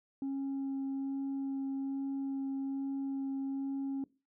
sine tone with vibrato, 272.3 Hz, C#4, 31 cents flat, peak -31 dBFS, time 0.22-4.04 s, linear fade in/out 2 ms, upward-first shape sine, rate 1.2 Hz, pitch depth 8 cents each way, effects noise-tail reverb RT60 0.3 s tail -21 dB re dry + tanh soft clip ceiling -32 dBFS

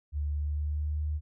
sine tone with pitch glide, 73.42 to 75.62 Hz, D2 to D#2, 0 to -49 cents, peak -28 dBFS, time 0.12-1.21 s, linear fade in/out 50 ms, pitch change +51 cents, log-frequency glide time 0.3-1 s, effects none

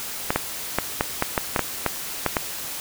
clicks, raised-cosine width 0.5 ms, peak -4 dBFS, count 11, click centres 0.305 / 0.36 / 0.786 / 1.009 / 1.224 / 1.378 / 1.562 / 1.593 / 1.863 / 2.263 / 2.368 s, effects white hiss -32 dBFS RMS until 2.8 s

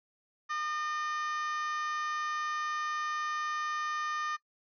harmonic tone with a mistuned harmonic, 608 Hz, D#5, 40 cents flat, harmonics 2 / 3 / 4 / 5 / 6 / 7 / 8 / 9 / 10, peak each -33 / -38 / -49 / -51 / -51 / -56 / -54 / -56 / -52 dBFS, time 0.49-4.37 s, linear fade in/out 20 ms, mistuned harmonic 9, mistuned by -32 cents, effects noise-tail reverb RT60 0.1 s tail -20 dB re dry

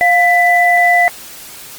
sine tone pair together, 703.6 / 1990 Hz, F5 / B6, +13 / +13 cents, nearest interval octave + tritone, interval 1800 cents, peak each -10 dBFS, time 0.01-1.08 s, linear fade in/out 0 ms, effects white hiss -33 dBFS RMS until 1.78 s + Opus 24 kbps

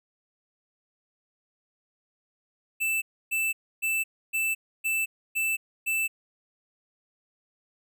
square tone bursts, 2648 Hz, E7, 7 cents sharp, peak -25 dBFS, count 7, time 2.8-6.08 s, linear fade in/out 20 ms, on 220 ms, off 290 ms, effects none

